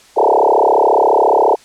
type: tone with frequency modulation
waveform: sine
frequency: 659.3 Hz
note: E5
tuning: in tune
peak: -8 dBFS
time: 0.16-1.56 s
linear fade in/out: 20 ms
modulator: 34.4 Hz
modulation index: 7.9
effects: white hiss -45 dBFS RMS until 1.64 s + low-pass 8000 Hz 12 dB/octave